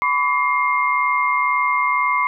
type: tone cluster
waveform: sine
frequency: 1000 / 1142 / 2118 Hz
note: B5 / D6 / C7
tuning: +21 / -49 / +21 cents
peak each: -20 dBFS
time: 0.02-2.27 s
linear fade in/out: 0 ms
effects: none